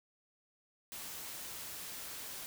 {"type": "noise", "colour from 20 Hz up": "white", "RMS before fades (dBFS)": -45, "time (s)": [0.92, 2.46], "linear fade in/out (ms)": 0, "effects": []}